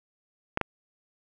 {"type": "clicks", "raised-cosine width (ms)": 0.5, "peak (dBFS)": -10, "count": 2, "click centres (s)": [0.574, 0.613], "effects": []}